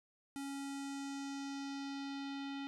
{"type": "tone with low-pass filter sweep", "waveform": "square", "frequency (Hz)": 277.2, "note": "C#4", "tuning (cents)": 0, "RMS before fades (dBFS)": -43, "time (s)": [0.36, 2.67], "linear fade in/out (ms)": 0, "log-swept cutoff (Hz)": [10000, 3400], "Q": 2, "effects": []}